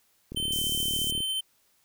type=click train; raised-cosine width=3 ms; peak=-25 dBFS; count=34; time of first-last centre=0.32-1.205 s; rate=37.3 Hz
type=tone with tremolo; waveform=square; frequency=3089 Hz; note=G7; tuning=26 cents flat; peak=-27 dBFS; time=0.36-1.41 s; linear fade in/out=10 ms; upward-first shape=triangle; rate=14 Hz; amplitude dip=25%
type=high-pass noise; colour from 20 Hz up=white; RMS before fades=-34 dBFS; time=0.52-1.11 s; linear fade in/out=2 ms; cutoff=5700 Hz; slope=48 dB/octave
effects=white hiss -67 dBFS RMS until 1.84 s